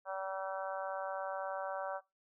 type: harmonic tone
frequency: 191.7 Hz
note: G3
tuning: 38 cents flat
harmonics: 3 / 4 / 5 / 6 / 7 / 8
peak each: -40 / -42 / -44 / -46 / -47 / -48 dBFS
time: 0.05-2.01 s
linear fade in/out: 50 ms
effects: noise-tail reverb RT60 0.2 s tail -19 dB re dry